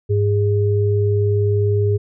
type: tone pair together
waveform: sine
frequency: 102.38 / 409.5 Hz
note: G#2 / G#4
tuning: -24 / -24 cents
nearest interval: 2 octaves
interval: 2400 cents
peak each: -15 / -19 dBFS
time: 0.09-1.98 s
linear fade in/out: 20 ms
effects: none